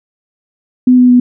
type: tone with pitch steps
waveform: sine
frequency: 251.5 / 249 / 246.6 Hz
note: B3 / B3 / B3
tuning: +32 / +14 / -2 cents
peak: -3 dBFS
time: 0.87-1.2 s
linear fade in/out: 5 ms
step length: 110 ms
effects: none